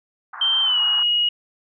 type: band-pass noise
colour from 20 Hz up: pink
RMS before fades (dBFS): -35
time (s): 0.33-1.03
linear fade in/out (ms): 5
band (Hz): 870 to 1600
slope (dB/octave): 48
type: tone with pitch glide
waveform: sine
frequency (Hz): 3136 to 2892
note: G7 to F#7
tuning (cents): 0 to -40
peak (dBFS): -16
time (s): 0.41-1.29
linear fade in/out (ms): 5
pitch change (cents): -140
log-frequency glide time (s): 0.62-0.8
effects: none